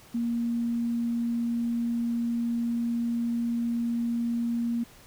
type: tone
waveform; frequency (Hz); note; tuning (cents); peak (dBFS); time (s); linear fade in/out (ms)
sine; 234.8; A#3; +13; -25; 0.14-4.84; 10
effects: pink hiss -53 dBFS RMS until 5.06 s